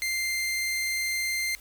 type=tone; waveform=sawtooth; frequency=2093 Hz; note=C7; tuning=in tune; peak=-23 dBFS; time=0.02-1.55 s; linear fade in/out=0 ms; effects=added 50 Hz sine -53 dBFS peak until 1.6 s + white hiss -52 dBFS RMS until 1.6 s